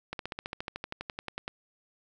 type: slowing click train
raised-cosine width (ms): 0.3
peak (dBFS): -19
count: 18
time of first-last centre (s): 0.13-1.479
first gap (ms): 62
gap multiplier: 1.03
effects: none